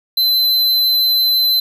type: tone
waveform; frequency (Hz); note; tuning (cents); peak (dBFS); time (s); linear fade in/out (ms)
square; 4053; B7; +44; -12; 0.17-1.6; 5
effects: none